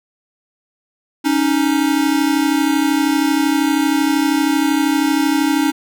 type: tone pair together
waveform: square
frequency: 278.3 / 311.1 Hz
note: C#4 / D#4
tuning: +7 / 0 cents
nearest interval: major second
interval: 193 cents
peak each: -17 dBFS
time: 1.24-5.72 s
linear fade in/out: 20 ms
effects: none